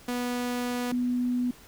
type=tone pair in turn; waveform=sawtooth / sine; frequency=245.2 / 246.8 Hz; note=B3 / B3; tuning=-12 / -1 cents; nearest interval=unison; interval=11 cents; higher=second; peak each=-24 dBFS; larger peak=neither; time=0.08-0.92 / 0.92-1.51 s; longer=first; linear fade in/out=5 ms; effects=pink hiss -52 dBFS RMS until 1.67 s